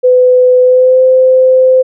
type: tone with pitch glide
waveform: sine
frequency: 503 to 516.2 Hz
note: B4 to C5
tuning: +32 to -23 cents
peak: -3 dBFS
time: 0.03-1.83 s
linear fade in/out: 20 ms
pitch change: +45 cents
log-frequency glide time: 0.62-1.02 s
effects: none